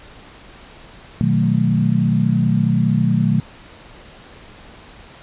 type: chord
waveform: sine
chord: B dominant seventh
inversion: none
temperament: equal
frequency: 123.47 / 155.56 / 185 / 220 Hz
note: B2 / D#3 / F#3 / A3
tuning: 0 / 0 / 0 / 0 cents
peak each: -19 dBFS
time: 1.21-3.4 s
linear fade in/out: 0 ms
effects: pink hiss -42 dBFS RMS until 5.22 s + resampled to 8000 Hz